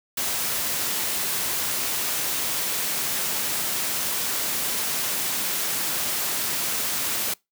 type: noise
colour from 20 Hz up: white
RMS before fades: -26 dBFS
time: 0.17-7.34 s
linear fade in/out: 5 ms
effects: noise-tail reverb RT60 0.2 s tail -25 dB re dry + high-pass 100 Hz 12 dB/octave